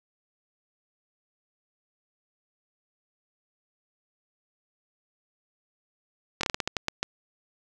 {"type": "slowing click train", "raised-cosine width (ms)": 0.2, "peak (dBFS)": -9, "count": 10, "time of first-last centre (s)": [6.41, 7.03], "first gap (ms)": 23, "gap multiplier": 1.26, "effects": []}